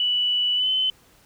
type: tone with pitch glide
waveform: sine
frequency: 2960 to 3045 Hz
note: F#7 to F#7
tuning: 0 to +49 cents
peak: -19 dBFS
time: 0-0.9 s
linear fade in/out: 2 ms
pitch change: +49 cents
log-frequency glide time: 0.55-0.69 s
effects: pink hiss -56 dBFS RMS until 1.25 s